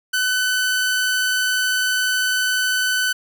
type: tone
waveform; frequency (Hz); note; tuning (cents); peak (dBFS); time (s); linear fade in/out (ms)
sawtooth; 1506; F#6; +30; -14; 0.13-3.13; 10
effects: none